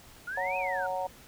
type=exponential two-way sweep; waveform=sine; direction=up then down; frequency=1396.9 to 2585 to 1396.9 Hz; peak=-33 dBFS; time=0.27-0.87 s; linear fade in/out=10 ms; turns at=0.57 s
type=harmonic tone; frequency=185 Hz; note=F#3; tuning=in tune; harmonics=3 / 4 / 5; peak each=-34 / -33 / -35 dBFS; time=0.37-1.07 s; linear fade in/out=5 ms
effects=pink hiss -53 dBFS RMS until 1.27 s